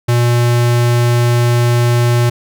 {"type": "tone", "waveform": "square", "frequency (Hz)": 120, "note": "B2", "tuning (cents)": -49, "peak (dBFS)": -10, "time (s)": [0.08, 2.3], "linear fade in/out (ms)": 10, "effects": []}